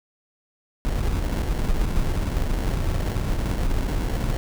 brown noise with sample-and-hold, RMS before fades -23 dBFS, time 0.85-4.37 s, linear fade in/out 0 ms, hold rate 1225 Hz, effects none

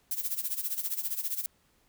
violet noise with tremolo, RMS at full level -30 dBFS, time 0.11-1.46 s, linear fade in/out 0 ms, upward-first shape sine, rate 15 Hz, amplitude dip 80%, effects pink hiss -68 dBFS RMS until 1.88 s

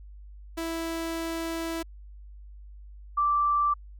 sawtooth / sine tone pair in turn, 329.6 / 1170.5 Hz, E4 / D6, 0 / -6 cents, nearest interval octave + minor seventh, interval 2194 cents, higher second, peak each -26 / -21 dBFS, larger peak second, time 0.57-1.83 / 3.17-3.74 s, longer first, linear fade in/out 10 ms, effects added 50 Hz sine -43 dBFS peak until 3.99 s

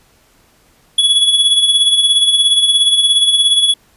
square tone with tremolo, 3383 Hz, G#7, 31 cents sharp, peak -7 dBFS, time 0.98-3.74 s, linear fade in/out 5 ms, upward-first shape sine, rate 17 Hz, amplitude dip 55%, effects pink hiss -52 dBFS RMS until 3.96 s + resampled to 32000 Hz

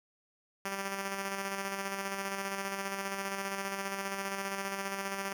5% pulse tone with tremolo, 196 Hz, G3, in tune, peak -22 dBFS, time 0.65-5.33 s, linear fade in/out 5 ms, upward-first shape square, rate 15 Hz, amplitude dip 35%, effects none

